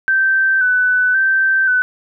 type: tone with vibrato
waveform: sine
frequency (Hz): 1528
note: G6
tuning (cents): -45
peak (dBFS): -11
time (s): 0.08-1.82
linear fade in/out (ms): 0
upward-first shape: square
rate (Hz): 0.94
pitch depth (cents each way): 32
effects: none